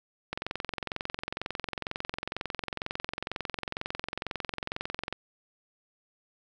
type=click train; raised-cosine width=0.3 ms; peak=-16 dBFS; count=107; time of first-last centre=0.33-5.126 s; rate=22.1 Hz; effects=none